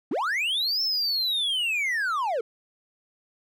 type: linear two-way sweep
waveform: triangle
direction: up then down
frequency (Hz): 207.7 to 5370 to 422.9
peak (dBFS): -22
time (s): 0.11-2.41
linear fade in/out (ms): 5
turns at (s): 0.82
effects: none